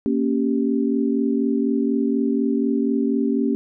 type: chord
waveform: sine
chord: G diminished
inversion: first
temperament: equal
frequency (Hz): 233.1 / 277.2 / 392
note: Bb3 / Db4 / G4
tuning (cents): 0 / 0 / 0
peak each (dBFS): -21 / -21 / -25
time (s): 0.06-3.55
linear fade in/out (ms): 0
effects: none